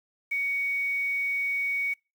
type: tone with quantisation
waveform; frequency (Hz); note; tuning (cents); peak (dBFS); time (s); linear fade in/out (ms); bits
sine; 2240; C#7; +18; -25; 0.31-1.94; 10; 8
effects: noise-tail reverb RT60 0.3 s tail -26 dB re dry